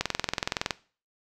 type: click train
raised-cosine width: 0.2 ms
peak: -8 dBFS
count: 16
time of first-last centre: 0.01-0.708 s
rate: 21.5 Hz
effects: noise-tail reverb RT60 0.4 s tail -19 dB re dry